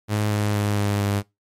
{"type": "tone with pitch steps", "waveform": "sawtooth", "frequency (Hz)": [105.4, 104.31, 103.23, 102.16, 101.11], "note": ["G#2", "G#2", "G#2", "G#2", "G#2"], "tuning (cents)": [26, 8, -10, -28, -46], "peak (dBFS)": -16, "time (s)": [0.08, 1.23], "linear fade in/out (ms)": 50, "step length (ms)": 230, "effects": ["noise-tail reverb RT60 0.2 s tail -22 dB re dry", "MP3 64 kbps"]}